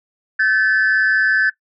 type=tone pair together; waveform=sine; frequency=1532.7 / 1738 Hz; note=G6 / A6; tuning=-39 / -22 cents; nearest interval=major second; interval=217 cents; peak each=-14 dBFS; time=0.39-1.5 s; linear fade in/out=10 ms; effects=noise-tail reverb RT60 0.1 s tail -17 dB re dry + tanh soft clip ceiling -8 dBFS